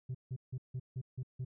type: tone bursts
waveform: sine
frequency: 128.3 Hz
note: C3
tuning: 34 cents flat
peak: -33 dBFS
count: 7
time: 0.09-1.449 s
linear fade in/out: 10 ms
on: 57 ms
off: 160 ms
effects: tanh soft clip ceiling -35 dBFS